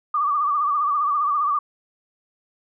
sine tone with vibrato, 1174.7 Hz, D6, in tune, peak -18 dBFS, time 0.14-1.59 s, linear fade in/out 5 ms, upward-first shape sine, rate 15 Hz, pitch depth 77 cents each way, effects none

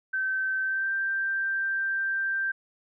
sine tone with pitch glide, 1543 to 1573.6 Hz, G6 to G6, -28 to +6 cents, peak -25 dBFS, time 0.13-2.52 s, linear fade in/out 10 ms, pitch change +34 cents, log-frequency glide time 0.62-0.92 s, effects none

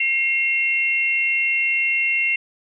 sine tone pair together, 2133 / 2731 Hz, C7 / F7, +33 / -39 cents, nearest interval major third, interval 428 cents, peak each -20 dBFS, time 0-2.36 s, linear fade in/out 5 ms, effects none

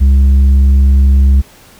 triangle tone with tanh clipping, 67.7 Hz, C#2, 40 cents flat, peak -5 dBFS, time 0-1.42 s, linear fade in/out 20 ms, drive 9 dB, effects pink hiss -41 dBFS RMS until 1.79 s

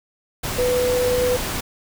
sine tone in noise, 496.9 Hz, B4, 11 cents sharp, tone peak -17 dBFS, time 0.58-1.37 s, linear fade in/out 10 ms, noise pink, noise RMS -26 dBFS, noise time 0.43-1.61 s, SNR +6 dB, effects none

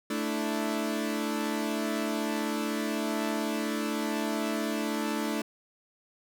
sawtooth chord, A suspended fourth, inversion none, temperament equal, 220 / 293.7 / 329.6 Hz, A3 / D4 / E4, 0 / 0 / 0 cents, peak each -28 / -29 / -31 dBFS, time 0.1-5.42 s, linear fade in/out 5 ms, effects none

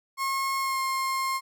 35% pulse tone with pitch glide, 1082 to 1064.6 Hz, C#6 to C6, -42 to +30 cents, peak -24 dBFS, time 0.17-1.41 s, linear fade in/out 50 ms, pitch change -28 cents, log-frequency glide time 0.59-0.8 s, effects none

